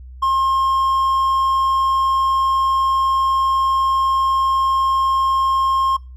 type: tone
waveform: triangle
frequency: 1068 Hz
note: C6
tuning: 35 cents sharp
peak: -12 dBFS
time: 0.22-5.97 s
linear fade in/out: 10 ms
effects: noise-tail reverb RT60 0.3 s tail -25 dB re dry + added 63 Hz sine -34 dBFS peak until 6.16 s